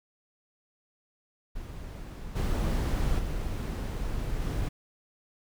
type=noise with level steps; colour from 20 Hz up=brown; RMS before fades=-39 / -27 / -32 / -30 dBFS; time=1.55-4.69 s; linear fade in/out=10 ms; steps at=2.35 / 3.18 / 4.41 s; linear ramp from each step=20 ms; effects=none